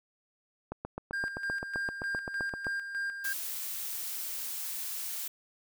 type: click train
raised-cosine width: 1 ms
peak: -22 dBFS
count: 16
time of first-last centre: 0.72-2.668 s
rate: 7.7 Hz
type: tone with tremolo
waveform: triangle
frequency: 1600 Hz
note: G6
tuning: 35 cents sharp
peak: -29 dBFS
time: 1.13-3.33 s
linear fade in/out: 5 ms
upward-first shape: square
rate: 3.3 Hz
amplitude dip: 55%
type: noise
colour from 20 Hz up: blue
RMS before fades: -37 dBFS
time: 3.24-5.28 s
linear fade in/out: 5 ms
effects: none